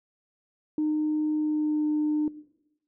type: tone with pitch glide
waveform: sine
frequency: 305.8 to 302.3 Hz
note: D#4 to D#4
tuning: -30 to -50 cents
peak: -22 dBFS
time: 0.78-2.28 s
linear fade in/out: 2 ms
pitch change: -20 cents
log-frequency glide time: 1.34-1.87 s
effects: noise-tail reverb RT60 0.9 s tail -18 dB re dry + tanh soft clip ceiling -19 dBFS